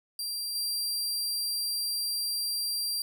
sawtooth tone with level steps, 4730 Hz, D8, 12 cents sharp, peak -29 / -26 dBFS, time 0.19-3.02 s, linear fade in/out 2 ms, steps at 0.55 s, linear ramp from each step 5 ms, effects none

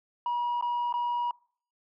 sine tone with dropouts, 962 Hz, B5, 46 cents flat, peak -24 dBFS, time 0.26-1.31 s, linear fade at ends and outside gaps 2 ms, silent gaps 0.611-0.624 / 0.926-0.939 s, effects noise-tail reverb RT60 0.5 s tail -25 dB re dry + tanh soft clip ceiling -25 dBFS

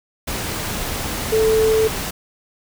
sine tone in noise, 440.1 Hz, A4, in tune, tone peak -13 dBFS, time 1.32-1.88 s, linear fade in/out 10 ms, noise pink, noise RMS -25 dBFS, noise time 0.27-2.11 s, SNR +9 dB, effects none

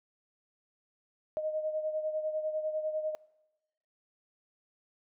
sine beating tone pair, 619 / 629 Hz, D#5 / D#5, -9 / +19 cents, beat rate 10 Hz, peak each -31 / -39 dBFS, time 1.37-3.15 s, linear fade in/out 0 ms, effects noise-tail reverb RT60 1.0 s tail -24 dB re dry

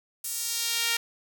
sawtooth tone with high-pass filter sweep, 464.2 Hz, A#4, 7 cents flat, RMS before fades -29 dBFS, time 0.24-0.97 s, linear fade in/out 5 ms, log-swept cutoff 9100 to 2200 Hz, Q 1, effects none

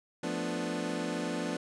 25% pulse chord, B half-diminished seventh, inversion second, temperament equal, 174.61 / 220 / 246.9 / 293.7 Hz, F3 / A3 / B3 / D4, 0 / 0 / 0 / 0 cents, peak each -34 / -37 / -33 / -33 dBFS, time 0.23-1.57 s, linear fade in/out 5 ms, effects resampled to 22050 Hz

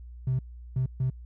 triangle tone bursts at uneven times, 129.6 Hz, C3, 16 cents flat, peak -20 dBFS, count 3, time 0.27-0.39 / 0.76-0.86 / 1-1.1 s, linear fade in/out 5 ms, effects tanh soft clip ceiling -20 dBFS + added 60 Hz sine -41 dBFS peak until 1.25 s

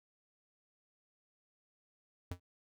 square tone with exponential decay, 88.8 Hz, F2, 29 cents sharp, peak -35 dBFS, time 2.31-2.4 s, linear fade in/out 5 ms, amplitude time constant 18 ms, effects none

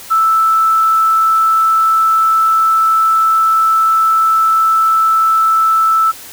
sine tone, 1318.5 Hz, E6, in tune, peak -8 dBFS, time 0.1-6.12 s, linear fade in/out 20 ms, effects white hiss -33 dBFS RMS until 6.32 s

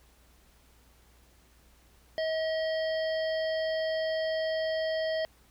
harmonic tone, 638 Hz, D#5, 43 cents sharp, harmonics 1 / 3 / 5 / 7 / 8, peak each -28 / -38 / -42 / -45 / -46 dBFS, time 2.18-5.25 s, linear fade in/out 0 ms, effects added 60 Hz sine -61 dBFS peak until 5.5 s + pink hiss -63 dBFS RMS until 5.5 s

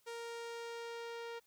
sawtooth tone with low-pass filter sweep, 466.1 Hz, A#4, in tune, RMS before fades -45 dBFS, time 0.06-1.4 s, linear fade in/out 20 ms, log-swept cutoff 9700 to 4200 Hz, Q 0.78, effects white hiss -73 dBFS RMS until 1.46 s

